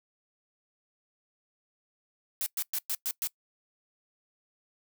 blue noise bursts, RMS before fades -31 dBFS, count 6, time 2.41-3.272 s, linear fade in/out 0 ms, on 52 ms, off 110 ms, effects noise-tail reverb RT60 0.1 s tail -22 dB re dry

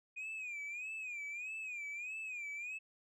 sine tone with vibrato, 2455 Hz, D#7, 24 cents flat, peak -38 dBFS, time 0.16-2.79 s, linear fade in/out 20 ms, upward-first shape sine, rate 1.6 Hz, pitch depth 120 cents each way, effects tanh soft clip ceiling -40 dBFS

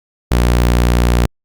sawtooth tone, 59.9 Hz, A#1, 48 cents sharp, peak -6 dBFS, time 0.31-1.26 s, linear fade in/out 5 ms, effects Opus 48 kbps

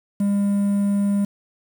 triangle tone with quantisation, 201.4 Hz, G3, 47 cents sharp, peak -15 dBFS, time 0.2-1.25 s, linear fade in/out 5 ms, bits 7, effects none

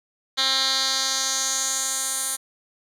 10% pulse tone with band-pass filter sweep, 266.1 Hz, C4, 29 cents sharp, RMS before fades -24 dBFS, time 0.37-2.37 s, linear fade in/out 20 ms, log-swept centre 3800 to 9600 Hz, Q 2.6, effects none

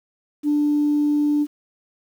sine tone, 294.8 Hz, D4, 7 cents sharp, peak -15 dBFS, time 0.43-1.47 s, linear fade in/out 50 ms, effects tanh soft clip ceiling -12 dBFS + 8-bit

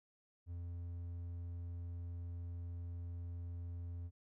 triangle tone, 86.4 Hz, F2, 18 cents flat, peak -40 dBFS, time 0.46-4.11 s, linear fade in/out 50 ms, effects none

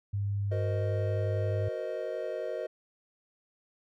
sine tone with pitch glide, 100.7 to 101.52 Hz, G2 to G#2, +47 to -39 cents, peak -28 dBFS, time 0.13-1.69 s, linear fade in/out 10 ms, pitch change +14 cents, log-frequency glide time 0.72-0.86 s
triangle chord, C half-diminished seventh, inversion second, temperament equal with one note detuned, 370 / 466.2 / 517.5 / 622.3 Hz, Gb4 / Bb4 / C5 / Eb5, 0 / 0 / -19 / 0 cents, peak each -39 / -36 / -36 / -34 dBFS, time 0.51-2.67 s, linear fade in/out 10 ms
effects none

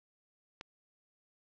click, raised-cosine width 0.2 ms, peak -25 dBFS, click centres 0.611 s, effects low-pass 5000 Hz 12 dB/octave

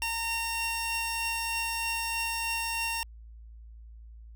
sawtooth tone pair together, 916.4 / 2746 Hz, A#5 / F7, -30 / -30 cents, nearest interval octave + perfect fifth, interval 1900 cents, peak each -30 / -28 dBFS, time 0.02-3.03 s, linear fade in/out 0 ms, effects added 56 Hz sine -45 dBFS peak until 4.35 s

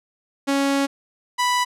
sawtooth tone pair in turn, 277.2 / 987.8 Hz, C#4 / B5, 0 / 0 cents, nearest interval octave + minor seventh, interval 2200 cents, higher second, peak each -14 dBFS, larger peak neither, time 0.47-0.87 / 1.38-1.65 s, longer first, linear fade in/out 20 ms, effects low-pass 10000 Hz 12 dB/octave

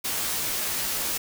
white noise with comb filter, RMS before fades -28 dBFS, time 0.04-1.18 s, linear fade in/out 10 ms, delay 15 ms, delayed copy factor -0.75, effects none

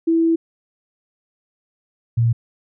sine tone pair in turn, 329.3 / 116.43 Hz, E4 / A#2, -2 / -2 cents, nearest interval octave + tritone, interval 1800 cents, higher first, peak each -13 dBFS, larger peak neither, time 0.07-0.36 / 2.17-2.33 s, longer first, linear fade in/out 10 ms, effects none

